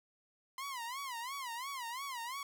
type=tone with vibrato; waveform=sawtooth; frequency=1019 Hz; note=C6; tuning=46 cents flat; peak=-36 dBFS; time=0.58-2.43 s; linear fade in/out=2 ms; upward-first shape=sine; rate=2.9 Hz; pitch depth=180 cents each way; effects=none